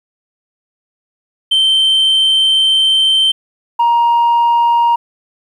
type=tone pair in turn; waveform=sine; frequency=3113 / 940.9 Hz; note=G7 / A#5; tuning=-13 / +16 cents; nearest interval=octave + major sixth; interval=2071 cents; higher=first; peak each=-6 dBFS; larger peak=neither; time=1.51-3.32 / 3.79-4.96 s; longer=first; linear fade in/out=10 ms; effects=tanh soft clip ceiling -7 dBFS + 8-bit